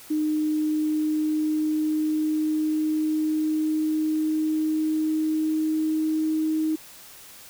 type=tone with pitch glide; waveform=sine; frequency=306.6 to 313.6 Hz; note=D#4 to D#4; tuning=-25 to +14 cents; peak=-21 dBFS; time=0.1-6.76 s; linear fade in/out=10 ms; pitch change=+39 cents; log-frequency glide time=0.26-6.29 s; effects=white hiss -46 dBFS RMS until 7.49 s